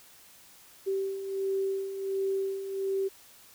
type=beating tone pair; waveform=sine; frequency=387 / 388.4 Hz; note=G4 / G4; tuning=-22 / -16 cents; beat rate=1.4 Hz; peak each=-36 / -29 dBFS; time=0.86-3.09 s; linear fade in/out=20 ms; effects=white hiss -55 dBFS RMS until 3.54 s